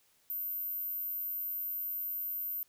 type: tone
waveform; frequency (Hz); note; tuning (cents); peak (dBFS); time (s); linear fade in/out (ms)
sine; 13590; G#9; +39; -34; 0.3-2.63; 0
effects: white hiss -69 dBFS RMS until 2.68 s